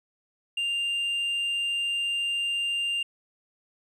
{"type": "tone with tanh clipping", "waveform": "sine", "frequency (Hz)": 2794, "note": "F7", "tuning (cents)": 0, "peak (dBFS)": -26, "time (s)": [0.57, 3.03], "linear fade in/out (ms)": 5, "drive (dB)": 3, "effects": []}